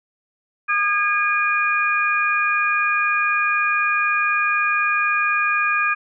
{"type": "tone cluster", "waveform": "sine", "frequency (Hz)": [1218, 1638, 2434], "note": ["D#6", "G#6", "D#7"], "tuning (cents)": [-37, -24, -39], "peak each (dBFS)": -21, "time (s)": [0.68, 5.95], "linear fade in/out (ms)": 20, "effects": []}